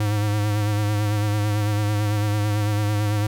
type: tone with vibrato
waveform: square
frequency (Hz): 104.6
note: G#2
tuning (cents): +13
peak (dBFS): -20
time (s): 0-3.27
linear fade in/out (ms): 5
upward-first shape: sine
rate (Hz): 9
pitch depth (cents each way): 36
effects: none